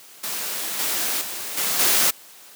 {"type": "noise with level steps", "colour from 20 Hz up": "white", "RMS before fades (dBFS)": [-28, -24, -31, -23, -18], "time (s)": [0.23, 2.11], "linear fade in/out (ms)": 10, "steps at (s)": [0.79, 1.21, 1.57, 1.79], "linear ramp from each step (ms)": 5, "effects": ["white hiss -46 dBFS RMS until 2.55 s", "high-pass 200 Hz 12 dB/octave"]}